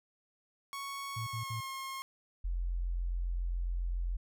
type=tone with pitch glide; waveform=sawtooth; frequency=1108.7 to 1074 Hz; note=C#6 to C6; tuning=0 to +45 cents; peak=-35 dBFS; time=0.73-2.02 s; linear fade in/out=0 ms; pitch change=-55 cents; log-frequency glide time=1.18-1.57 s
type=tone bursts; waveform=sine; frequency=113.2 Hz; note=A2; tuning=50 cents sharp; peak=-36 dBFS; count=3; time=1.16-1.608 s; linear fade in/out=10 ms; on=110 ms; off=59 ms
type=tone; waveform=sine; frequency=43.65 Hz; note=F1; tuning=in tune; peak=-31 dBFS; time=2.44-4.17 s; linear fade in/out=10 ms
effects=none